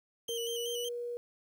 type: tone with vibrato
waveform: sawtooth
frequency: 3049 Hz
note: G7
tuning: 49 cents flat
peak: -34 dBFS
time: 0.28-0.89 s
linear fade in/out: 5 ms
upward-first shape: square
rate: 5.3 Hz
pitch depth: 52 cents each way
type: tone with pitch glide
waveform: sine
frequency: 466.2 to 479.9 Hz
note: A#4 to B4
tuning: 0 to -50 cents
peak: -35 dBFS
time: 0.29-1.17 s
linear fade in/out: 0 ms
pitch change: +50 cents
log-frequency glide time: 0.46-0.81 s
effects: 11-bit